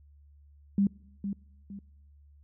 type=tone with echo; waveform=sine; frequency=199.2 Hz; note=G3; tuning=28 cents sharp; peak=-21 dBFS; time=0.78-0.87 s; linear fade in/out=2 ms; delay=460 ms; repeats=2; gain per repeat=-9 dB; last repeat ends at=1.79 s; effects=noise-tail reverb RT60 1.0 s tail -25 dB re dry + added 72 Hz sine -54 dBFS peak until 2.43 s